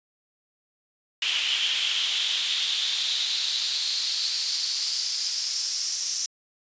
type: noise with high-pass filter sweep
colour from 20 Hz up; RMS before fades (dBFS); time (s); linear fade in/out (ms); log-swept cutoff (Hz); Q
brown; -27; 1.22-6.26; 2; 2900 to 5700; 5
effects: resampled to 16000 Hz